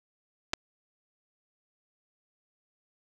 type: clicks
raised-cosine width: 0.2 ms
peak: -12 dBFS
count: 2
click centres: 0.534 / 0.537 s
effects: none